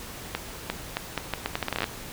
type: accelerating click train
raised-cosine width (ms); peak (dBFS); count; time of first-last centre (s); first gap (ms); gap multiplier
0.3; -10; 16; 0.35-1.842; 350; 0.77
effects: pink hiss -40 dBFS RMS until 2.12 s